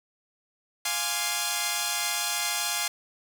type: chord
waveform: 5% pulse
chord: D half-diminished seventh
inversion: first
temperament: equal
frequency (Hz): 698.5 / 830.6 / 1046.5 / 1174.7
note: F5 / Ab5 / C6 / D6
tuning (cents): 0 / 0 / 0 / 0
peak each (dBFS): -20 / -18 / -22 / -23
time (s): 0.85-2.88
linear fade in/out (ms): 5
effects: 8-bit